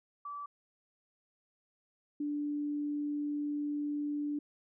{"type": "tone pair in turn", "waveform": "sine", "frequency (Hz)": [1156, 293], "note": ["D6", "D4"], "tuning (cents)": [-28, -4], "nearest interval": "2 octaves", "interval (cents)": 2376, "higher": "first", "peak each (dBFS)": [-39, -32], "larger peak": "second", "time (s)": [[0.25, 0.46], [2.2, 4.39]], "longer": "second", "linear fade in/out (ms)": 5, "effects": []}